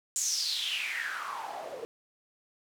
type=noise with band-pass filter sweep; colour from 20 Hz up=white; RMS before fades=-34 dBFS; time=0.16-1.85 s; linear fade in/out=0 ms; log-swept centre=7400 to 450 Hz; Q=6.7; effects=none

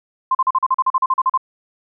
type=tone bursts; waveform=sine; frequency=1046 Hz; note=C6; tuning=1 cent flat; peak=-12 dBFS; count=14; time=0.31-1.376 s; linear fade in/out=5 ms; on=39 ms; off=40 ms; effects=none

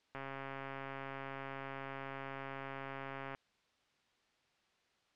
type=click train; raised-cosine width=0.5 ms; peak=-29 dBFS; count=436; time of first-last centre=0.15-3.349 s; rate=136 Hz; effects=white hiss -74 dBFS RMS until 5.15 s + low-pass 4000 Hz 12 dB/octave

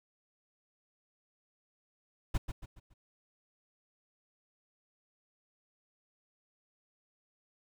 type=noise with echo; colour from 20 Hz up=brown; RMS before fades=-29 dBFS; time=2.34-2.38 s; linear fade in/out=10 ms; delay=140 ms; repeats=4; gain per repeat=-8 dB; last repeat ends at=2.94 s; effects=none

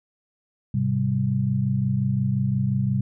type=tone cluster; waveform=sine; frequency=103.6 / 129.3 / 195 Hz; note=G#2 / C3 / G3; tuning=-4 / -20 / -9 cents; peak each=-28 / -22 / -25 dBFS; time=0.74-3.01 s; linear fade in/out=5 ms; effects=none

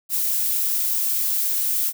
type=noise; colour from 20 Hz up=violet; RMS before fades=-22 dBFS; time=0.09-1.93 s; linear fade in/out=50 ms; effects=none

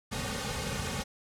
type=noise with comb filter; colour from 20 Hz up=pink; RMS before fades=-34 dBFS; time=0.11-1.04 s; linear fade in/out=20 ms; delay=3 ms; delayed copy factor=-1; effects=low-pass 9000 Hz 12 dB/octave

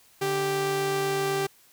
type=tone pair together; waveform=sawtooth; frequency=146.59 / 392 Hz; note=D3 / G4; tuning=-3 / 0 cents; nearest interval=octave + perfect fourth; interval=1703 cents; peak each=-30 / -21 dBFS; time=0.21-1.47 s; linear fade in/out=10 ms; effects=white hiss -58 dBFS RMS until 1.72 s

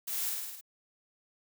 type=noise with echo; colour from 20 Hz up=blue; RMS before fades=-36 dBFS; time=0.07-0.3 s; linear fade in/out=10 ms; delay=52 ms; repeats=6; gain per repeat=-2 dB; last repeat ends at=0.612 s; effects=none

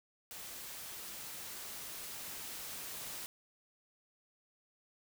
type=noise with level ramp; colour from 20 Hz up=white; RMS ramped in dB=-47 to -44 dBFS; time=0.31-3.26 s; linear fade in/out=0 ms; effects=none

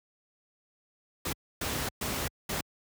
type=noise bursts at uneven times; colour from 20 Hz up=pink; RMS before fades=-32 dBFS; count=4; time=1.25-1.33 / 1.61-1.89 / 2.01-2.28 / 2.49-2.61 s; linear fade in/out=5 ms; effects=high-pass 60 Hz 12 dB/octave

